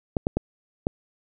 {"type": "clicks", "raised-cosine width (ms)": 2, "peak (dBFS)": -9, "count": 4, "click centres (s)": [0.168, 0.269, 0.37, 0.869], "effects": []}